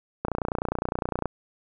click train, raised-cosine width 1 ms, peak -12 dBFS, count 31, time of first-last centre 0.25-1.257 s, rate 29.8 Hz, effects none

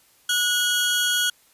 sawtooth tone pair together, 1463 / 3293 Hz, F#6 / G#7, -20 / -15 cents, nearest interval octave + major second, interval 1405 cents, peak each -19 dBFS, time 0.29-1.3 s, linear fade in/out 5 ms, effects white hiss -58 dBFS RMS until 1.53 s + resampled to 32000 Hz

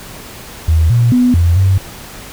sine tone with pitch steps, 80.2 / 118.8 / 247.7 / 85.5 / 95.4 Hz, E2 / A#2 / B3 / F2 / G2, -47 / +33 / +5 / -36 / -47 cents, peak -7 dBFS, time 0.68-1.78 s, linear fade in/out 5 ms, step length 220 ms, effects pink hiss -32 dBFS RMS until 2.32 s

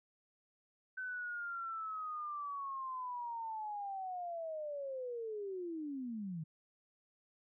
sine linear sweep, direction down, 1526 to 150.9 Hz, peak -39 dBFS, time 0.97-6.44 s, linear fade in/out 10 ms, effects none

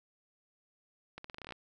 accelerating click train, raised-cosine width 0.3 ms, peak -28 dBFS, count 11, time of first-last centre 1.18-1.523 s, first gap 64 ms, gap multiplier 0.85, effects none

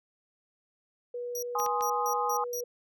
sine tone, 485.7 Hz, B4, 29 cents flat, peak -33 dBFS, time 1.14-2.64 s, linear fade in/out 5 ms
sawtooth tone bursts, 5770 Hz, F#8, 44 cents flat, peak -32 dBFS, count 6, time 1.35-2.606 s, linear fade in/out 2 ms, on 76 ms, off 160 ms
sine chord, Ab major, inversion none, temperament equal, 830.6 / 1046.5 / 1244.5 Hz, Ab5 / C6 / Eb6, 0 / 0 / 0 cents, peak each -30 / -33 / -32 dBFS, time 1.55-2.44 s, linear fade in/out 2 ms
clicks, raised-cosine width 0.2 ms, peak -24 dBFS, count 3, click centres 1.6 / 1.663 / 1.809 s
effects none

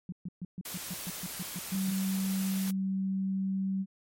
sine tone bursts, 179 Hz, F3, 43 cents sharp, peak -34 dBFS, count 12, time 0.09-1.916 s, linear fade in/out 2 ms, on 33 ms, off 130 ms
white noise, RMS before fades -40 dBFS, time 0.65-2.71 s, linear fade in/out 5 ms
sine tone with pitch glide, 191.2 to 192.31 Hz, G3 to G3, -43 to -33 cents, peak -28 dBFS, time 1.71-3.86 s, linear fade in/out 50 ms, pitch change +10 cents, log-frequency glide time 2.1-3.73 s
effects MP3 64 kbps

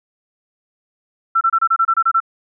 sine tone bursts, 1343 Hz, E6, 32 cents sharp, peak -11 dBFS, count 10, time 1.35-2.203 s, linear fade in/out 10 ms, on 61 ms, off 27 ms, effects none

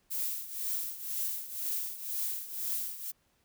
violet noise with tremolo, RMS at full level -32 dBFS, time 0.1-3.12 s, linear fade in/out 20 ms, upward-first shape triangle, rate 2 Hz, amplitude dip 80%, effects pink hiss -72 dBFS RMS until 3.44 s

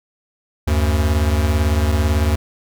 square beating tone pair, 75.2 / 93.2 Hz, D2 / F#2, +42 / +13 cents, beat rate 18 Hz, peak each -16 / -21 dBFS, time 0.67-2.36 s, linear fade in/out 10 ms, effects none

